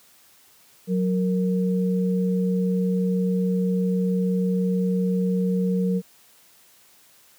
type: tone pair together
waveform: sine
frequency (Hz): 183.8 / 463.1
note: F#3 / A#4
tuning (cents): -11 / -11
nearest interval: octave + major third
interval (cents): 1600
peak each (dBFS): -20 / -27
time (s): 0.87-6.02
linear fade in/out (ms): 50
effects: white hiss -55 dBFS RMS until 7.38 s + high-pass 80 Hz 12 dB/octave